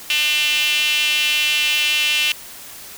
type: tone with high-pass filter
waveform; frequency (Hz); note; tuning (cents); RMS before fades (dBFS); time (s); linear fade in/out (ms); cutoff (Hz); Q
sawtooth; 299.7; D4; +35; -18; 0.1-2.32; 2; 2800; 5.9
effects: white hiss -37 dBFS RMS until 2.97 s